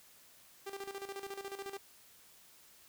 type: tone with tremolo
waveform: sawtooth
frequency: 394.5 Hz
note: G4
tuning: 11 cents sharp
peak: -36 dBFS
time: 0.66-1.78 s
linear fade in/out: 10 ms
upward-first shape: square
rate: 14 Hz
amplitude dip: 70%
effects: white hiss -61 dBFS RMS until 2.88 s